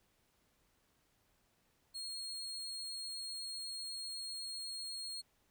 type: tone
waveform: 35% pulse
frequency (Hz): 4273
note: C8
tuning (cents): +36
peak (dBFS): -40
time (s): 1.94-5.22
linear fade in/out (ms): 20
effects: pink hiss -75 dBFS RMS until 5.5 s